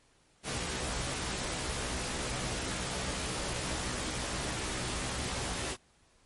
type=noise with comb filter; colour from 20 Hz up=pink; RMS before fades=-35 dBFS; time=0.43-5.77 s; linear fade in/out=50 ms; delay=16 ms; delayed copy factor=+0.85; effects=pink hiss -66 dBFS RMS until 6.25 s + MP3 48 kbps